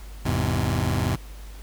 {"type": "chord", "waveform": "sawtooth", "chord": "E augmented", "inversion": "none", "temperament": "just", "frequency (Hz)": [82.41, 103.01, 128.76], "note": ["E2", "G#2", "B#2"], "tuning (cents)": [0, -14, -27], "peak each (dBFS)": -22, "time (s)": [0.25, 1.16], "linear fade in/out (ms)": 10, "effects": ["added 50 Hz sine -37 dBFS peak until 1.62 s", "pink hiss -49 dBFS RMS until 1.62 s"]}